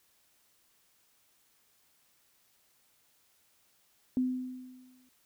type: tone with exponential decay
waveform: sine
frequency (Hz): 254.5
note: C4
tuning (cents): -48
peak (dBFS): -24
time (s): 4.17-5.09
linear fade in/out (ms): 1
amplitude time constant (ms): 200
effects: white hiss -69 dBFS RMS until 5.25 s